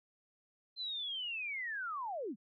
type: linear sweep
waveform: sine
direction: down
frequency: 4127 to 172.1 Hz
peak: -37 dBFS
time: 0.76-2.36 s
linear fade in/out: 50 ms
effects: none